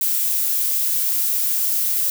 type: noise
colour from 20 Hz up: violet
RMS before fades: -20 dBFS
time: 0.01-2.1 s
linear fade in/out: 2 ms
effects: none